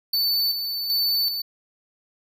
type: tone with tremolo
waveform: square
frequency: 4508 Hz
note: C#8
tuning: 28 cents sharp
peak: -20 dBFS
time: 0.13-1.42 s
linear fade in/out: 5 ms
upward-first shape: square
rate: 1.3 Hz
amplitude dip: 50%
effects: none